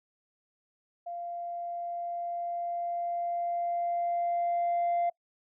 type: tone with level ramp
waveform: sine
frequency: 693 Hz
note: F5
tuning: 14 cents flat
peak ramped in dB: -35 to -23 dBFS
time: 1.06-5.1 s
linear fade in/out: 10 ms
effects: noise-tail reverb RT60 0.1 s tail -25 dB re dry + tanh soft clip ceiling -23 dBFS